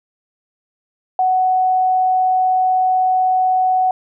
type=tone; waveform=sine; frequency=744 Hz; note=F#5; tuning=9 cents sharp; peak=-12 dBFS; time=1.19-3.91 s; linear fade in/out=2 ms; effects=none